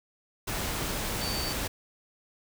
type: tone in noise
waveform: sine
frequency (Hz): 4567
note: D8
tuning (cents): -49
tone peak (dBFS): -34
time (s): 1.21-1.53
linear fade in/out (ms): 10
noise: pink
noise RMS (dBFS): -32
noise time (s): 0.47-1.68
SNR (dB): -5
effects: none